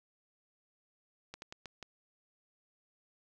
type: slowing click train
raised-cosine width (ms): 0.2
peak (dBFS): -27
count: 5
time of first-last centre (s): 1.34-1.827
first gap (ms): 81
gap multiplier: 1.28
effects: none